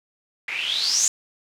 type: noise with low-pass filter sweep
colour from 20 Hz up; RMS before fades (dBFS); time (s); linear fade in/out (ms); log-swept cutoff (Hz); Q
blue; -23; 0.48-1.08; 2; 2100 to 7200; 9.7
effects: none